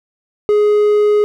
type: tone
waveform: triangle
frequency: 417.9 Hz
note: G#4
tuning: 11 cents sharp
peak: -7 dBFS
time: 0.49-1.24 s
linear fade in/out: 0 ms
effects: none